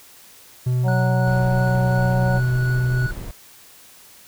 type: tone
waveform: triangle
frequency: 125.5 Hz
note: B2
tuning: 28 cents sharp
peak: -15 dBFS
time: 0.66-3.07 s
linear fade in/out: 10 ms
type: harmonic tone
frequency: 185.9 Hz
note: F#3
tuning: 8 cents sharp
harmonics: 1 / 3 / 4 / 5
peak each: -24 / -25 / -28 / -32 dBFS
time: 0.83-2.41 s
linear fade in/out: 50 ms
type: tone with tremolo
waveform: triangle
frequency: 1468 Hz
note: F#6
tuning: 14 cents flat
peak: -25 dBFS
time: 0.88-3.11 s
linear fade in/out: 2 ms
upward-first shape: sine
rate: 2.9 Hz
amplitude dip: 45%
type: noise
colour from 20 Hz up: brown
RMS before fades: -31 dBFS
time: 1.27-3.31 s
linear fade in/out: 2 ms
effects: white hiss -47 dBFS RMS until 4.27 s